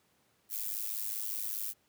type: noise with amplitude modulation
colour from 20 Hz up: violet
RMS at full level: -33 dBFS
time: 0.49-1.74 s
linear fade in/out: 50 ms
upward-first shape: sine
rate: 105 Hz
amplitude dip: 85%
effects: pink hiss -71 dBFS RMS until 1.88 s + high-pass 100 Hz 12 dB/octave

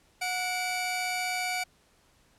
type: tone pair together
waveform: sawtooth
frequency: 730.3 / 2306 Hz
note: F#5 / D7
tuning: -23 / -32 cents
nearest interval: octave + minor sixth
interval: 1991 cents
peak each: -28 dBFS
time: 0.21-1.64 s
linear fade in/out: 10 ms
effects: pink hiss -64 dBFS RMS until 2.38 s + low-pass 11000 Hz 12 dB/octave

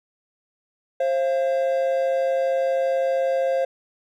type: tone pair together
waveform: triangle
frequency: 531.5 / 684 Hz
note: C5 / F5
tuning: +27 / -36 cents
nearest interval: major third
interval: 437 cents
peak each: -18 / -24 dBFS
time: 1-3.65 s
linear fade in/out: 5 ms
effects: none

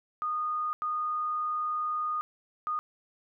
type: tone bursts at uneven times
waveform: sine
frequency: 1230 Hz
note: D#6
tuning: 20 cents flat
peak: -28 dBFS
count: 3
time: 0.22-0.73 / 0.82-2.21 / 2.67-2.79 s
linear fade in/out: 0 ms
effects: none

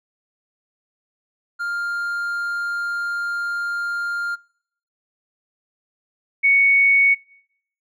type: tone pair in turn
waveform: triangle / sine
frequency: 1401 / 2224 Hz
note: F6 / C#7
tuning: +5 / +5 cents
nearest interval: minor sixth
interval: 800 cents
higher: second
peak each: -21 / -12 dBFS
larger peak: second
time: 1.59-4.36 / 6.43-7.15 s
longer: first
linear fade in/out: 20 ms
effects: noise-tail reverb RT60 0.7 s tail -24 dB re dry

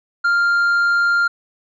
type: tone with tanh clipping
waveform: triangle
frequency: 1396.9 Hz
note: F6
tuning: in tune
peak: -14 dBFS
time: 0.24-1.28 s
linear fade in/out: 10 ms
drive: 8 dB
effects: none

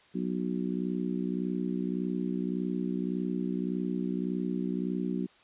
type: harmonic tone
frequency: 61.74 Hz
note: B1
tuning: in tune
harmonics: 3 / 4 / 5 / 6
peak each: -32 / -34 / -36 / -38 dBFS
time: 0.14-5.27 s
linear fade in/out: 20 ms
effects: white hiss -60 dBFS RMS until 5.43 s + resampled to 8000 Hz

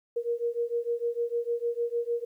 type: beating tone pair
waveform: sine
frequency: 468.8 / 475.4 Hz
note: A#4 / A#4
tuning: +10 / +34 cents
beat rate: 6.6 Hz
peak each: -30 dBFS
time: 0.16-2.25 s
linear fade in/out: 10 ms
effects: 11-bit

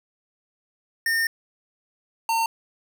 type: tone pair in turn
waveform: square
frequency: 1822 / 909.3 Hz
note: A#6 / A#5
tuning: -40 / -43 cents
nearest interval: octave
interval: 1203 cents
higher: first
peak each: -21 dBFS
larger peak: neither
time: 1.06-1.27 / 2.29-2.46 s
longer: first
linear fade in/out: 2 ms
effects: 9-bit

